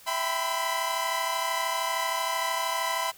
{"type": "chord", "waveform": "sawtooth", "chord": "C major seventh", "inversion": "first", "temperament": "equal with one note detuned", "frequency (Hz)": [659.3, 784, 987.8, 1020.8], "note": ["E5", "G5", "B5", "C6"], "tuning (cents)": [0, 0, 0, -43], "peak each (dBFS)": [-30, -32, -27, -27], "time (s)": [0.06, 3.12], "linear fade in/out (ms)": 20, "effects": ["white hiss -52 dBFS RMS until 3.17 s"]}